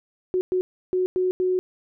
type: tone bursts at uneven times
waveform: sine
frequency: 367.9 Hz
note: F#4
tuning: 10 cents flat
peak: -19 dBFS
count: 5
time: 0.34-0.41 / 0.52-0.61 / 0.93-1.06 / 1.16-1.31 / 1.4-1.59 s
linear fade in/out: 0 ms
effects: none